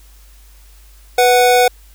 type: tone pair together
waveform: square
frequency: 493.1 / 740 Hz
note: B4 / F#5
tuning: -3 / 0 cents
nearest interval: perfect fifth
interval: 703 cents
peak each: -12 dBFS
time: 1.18-1.68 s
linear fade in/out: 5 ms
effects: added 50 Hz sine -41 dBFS peak until 1.94 s + white hiss -50 dBFS RMS until 1.94 s